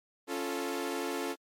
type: chord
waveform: sawtooth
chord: Db augmented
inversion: none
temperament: equal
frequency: 277.2 / 349.2 / 440 Hz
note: Db4 / F4 / A4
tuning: 0 / 0 / 0 cents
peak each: -33 dBFS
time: 0.27-1.36 s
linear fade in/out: 50 ms
effects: MP3 64 kbps